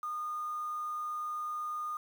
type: tone with quantisation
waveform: sine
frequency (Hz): 1222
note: D#6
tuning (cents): -32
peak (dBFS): -34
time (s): 0.03-1.97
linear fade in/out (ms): 2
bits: 9
effects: none